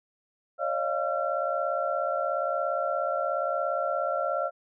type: tone cluster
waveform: sine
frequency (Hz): 551 / 608 / 689 / 1360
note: C#5 / D#5 / F5 / F6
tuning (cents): -11 / -40 / -24 / -46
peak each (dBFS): -31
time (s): 0.58-4.51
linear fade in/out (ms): 50
effects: none